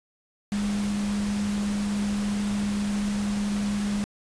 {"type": "tone in noise", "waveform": "sine", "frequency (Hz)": 204.6, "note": "G#3", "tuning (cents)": -26, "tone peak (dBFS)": -24, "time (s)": [0.52, 4.04], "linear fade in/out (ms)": 0, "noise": "pink", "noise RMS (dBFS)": -36, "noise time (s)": [0.52, 4.04], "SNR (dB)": 9, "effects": ["resampled to 22050 Hz"]}